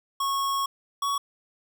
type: tone pair in turn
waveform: square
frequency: 1100 / 1121.2 Hz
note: C#6 / C#6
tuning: -14 / +19 cents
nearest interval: unison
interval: 33 cents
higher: second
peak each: -25 dBFS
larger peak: neither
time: 0.2-0.66 / 1.02-1.18 s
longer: first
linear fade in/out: 5 ms
effects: none